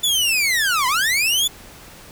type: linear two-way sweep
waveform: sawtooth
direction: down then up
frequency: 3520 to 970 to 3520 Hz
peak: -13 dBFS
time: 0.03-1.48 s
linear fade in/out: 10 ms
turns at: 0.87 s
effects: pink hiss -42 dBFS RMS until 2.11 s